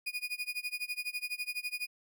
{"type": "tone with tremolo", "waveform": "35% pulse", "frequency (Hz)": 2461, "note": "D#7", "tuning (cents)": -20, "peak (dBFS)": -30, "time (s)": [0.06, 1.87], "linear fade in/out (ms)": 10, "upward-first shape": "sine", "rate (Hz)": 12, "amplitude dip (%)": 95, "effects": []}